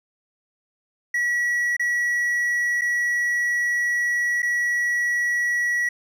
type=tone with dropouts; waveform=triangle; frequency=1931 Hz; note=B6; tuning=39 cents flat; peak=-18 dBFS; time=1.14-5.89 s; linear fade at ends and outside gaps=5 ms; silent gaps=1.767-1.795 / 2.812-2.817 / 4.421-4.428 s; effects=none